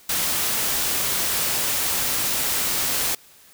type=noise; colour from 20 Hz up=white; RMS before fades=-23 dBFS; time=0.09-3.15 s; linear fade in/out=5 ms; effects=white hiss -51 dBFS RMS until 3.53 s